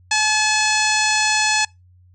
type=harmonic tone; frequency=858 Hz; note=A5; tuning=44 cents flat; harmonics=1 / 2 / 3 / 4 / 5 / 6 / 7 / 8 / 9 / 10; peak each=-22 / -21 / -22 / -28 / -24 / -28 / -26 / -27 / -29 / -33 dBFS; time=0.11-1.65 s; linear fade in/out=5 ms; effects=noise-tail reverb RT60 0.2 s tail -25 dB re dry + added 90 Hz sine -48 dBFS peak until 2.14 s